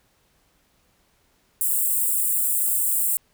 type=high-pass noise; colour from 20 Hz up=white; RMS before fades=-22 dBFS; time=1.61-3.17 s; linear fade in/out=0 ms; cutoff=7600 Hz; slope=96 dB/octave; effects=pink hiss -64 dBFS RMS until 3.33 s